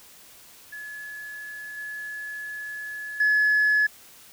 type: tone with level steps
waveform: sine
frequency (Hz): 1705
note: G#6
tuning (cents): +45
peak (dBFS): -35 / -32 / -16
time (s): 0.72-3.87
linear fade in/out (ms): 10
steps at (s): 1.77 / 3.2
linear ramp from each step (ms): 5
effects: tanh soft clip ceiling -15 dBFS + white hiss -50 dBFS RMS until 4.32 s